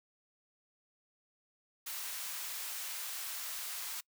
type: high-pass noise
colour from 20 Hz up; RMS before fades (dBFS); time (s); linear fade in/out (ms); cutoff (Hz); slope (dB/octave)
white; -41; 1.86-4.01; 10; 900; 12
effects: noise-tail reverb RT60 0.1 s tail -25 dB re dry